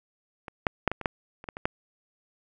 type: clicks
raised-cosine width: 0.5 ms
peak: -23 / -7 / -6 / -14 / -21 / -9 / -28 / -19 / -22 / -9 dBFS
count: 10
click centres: 0.482 / 0.668 / 0.877 / 0.916 / 1.013 / 1.058 / 1.441 / 1.488 / 1.569 / 1.655 s
effects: none